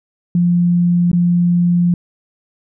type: tone with dropouts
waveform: sine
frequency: 174.61 Hz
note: F3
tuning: in tune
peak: -10 dBFS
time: 0.35-1.94 s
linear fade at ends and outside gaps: 2 ms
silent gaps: 1.116-1.13 s
effects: none